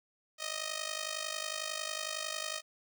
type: tone with amplitude modulation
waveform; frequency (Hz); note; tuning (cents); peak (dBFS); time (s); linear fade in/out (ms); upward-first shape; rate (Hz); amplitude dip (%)
5% pulse; 624; D#5; +5; -21; 0.38-2.62; 50; sine; 51; 80
effects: none